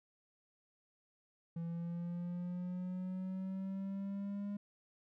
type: exponential sweep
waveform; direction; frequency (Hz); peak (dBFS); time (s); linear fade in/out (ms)
triangle; up; 167 to 204; -36; 1.56-4.57; 5
effects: none